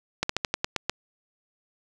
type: slowing click train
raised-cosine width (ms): 0.2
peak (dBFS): -7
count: 8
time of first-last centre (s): 0.23-0.896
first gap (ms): 64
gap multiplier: 1.13
effects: none